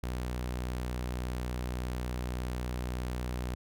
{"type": "tone", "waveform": "sawtooth", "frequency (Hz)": 61.74, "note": "B1", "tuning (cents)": 0, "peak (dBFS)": -29, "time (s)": [0.03, 3.55], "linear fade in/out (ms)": 5, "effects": []}